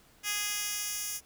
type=tone with high-pass filter sweep; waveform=10% pulse; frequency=414 Hz; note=G#4; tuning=5 cents flat; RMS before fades=-34 dBFS; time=0.23-1.21 s; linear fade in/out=50 ms; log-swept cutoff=2800 to 6700 Hz; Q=0.76; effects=pink hiss -61 dBFS RMS until 1.25 s